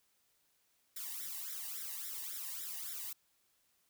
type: noise with flanger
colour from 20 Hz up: blue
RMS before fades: -43 dBFS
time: 0.96-3.13 s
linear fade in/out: 5 ms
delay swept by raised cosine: 0.54 to 1.08 ms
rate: 3.6 Hz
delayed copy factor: +1
effects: white hiss -75 dBFS RMS until 3.89 s